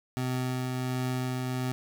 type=tone with tremolo; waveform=25% pulse; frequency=127.6 Hz; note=C3; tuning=43 cents flat; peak=-24 dBFS; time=0.17-1.72 s; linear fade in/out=0 ms; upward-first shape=triangle; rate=1.4 Hz; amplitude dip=25%; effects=10-bit